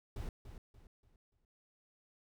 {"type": "noise with echo", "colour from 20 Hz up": "brown", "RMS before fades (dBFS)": -41, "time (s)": [0.16, 0.29], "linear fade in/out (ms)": 2, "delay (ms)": 290, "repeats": 4, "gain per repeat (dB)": -9, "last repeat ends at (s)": 1.45, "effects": []}